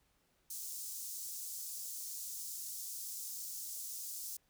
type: high-pass noise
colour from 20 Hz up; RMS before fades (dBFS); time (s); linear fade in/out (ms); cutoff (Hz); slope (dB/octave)
pink; -44; 0.5-4.37; 5; 5900; 24
effects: pink hiss -75 dBFS RMS until 4.49 s

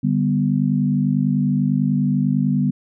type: chord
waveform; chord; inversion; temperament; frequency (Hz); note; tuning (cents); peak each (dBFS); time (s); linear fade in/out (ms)
sine; G major; second; equal; 146.83 / 196 / 246.9; D3 / G3 / B3; 0 / 0 / 0; -20; 0.03-2.71; 10
effects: none

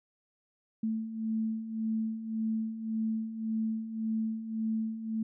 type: beating tone pair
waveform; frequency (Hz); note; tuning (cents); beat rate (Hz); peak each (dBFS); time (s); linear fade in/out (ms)
sine; 220 / 221.8; A3 / A3; 0 / +14; 1.8; -37 / -31; 0.83-5.23; 5
effects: none

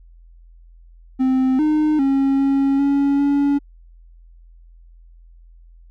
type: tone with pitch steps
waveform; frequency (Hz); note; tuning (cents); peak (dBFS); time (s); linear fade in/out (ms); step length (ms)
triangle; 260.6 / 305.9 / 272.5 / 274.4 / 280.3 / 283.4; C4 / D#4 / C#4 / C#4 / C#4 / C#4; -7 / -29 / -29 / -17 / +19 / +38; -12; 1.19-3.59; 20; 400
effects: added 42 Hz sine -43 dBFS peak until 5.9 s

